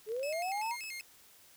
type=linear sweep; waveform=sine; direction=up; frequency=411.9 to 981 Hz; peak=-33 dBFS; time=0.06-0.77 s; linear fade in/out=50 ms
type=clicks; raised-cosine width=0.2 ms; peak=-39 dBFS; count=10; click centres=0.089 / 0.119 / 0.165 / 0.196 / 0.334 / 0.484 / 0.576 / 0.63 / 0.663 / 0.838 s
type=tone with vibrato; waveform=sawtooth; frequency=2349 Hz; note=D7; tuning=in tune; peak=-37 dBFS; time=0.23-1.01 s; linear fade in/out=0 ms; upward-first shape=square; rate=5.2 Hz; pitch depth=170 cents each way
effects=white hiss -60 dBFS RMS until 1.56 s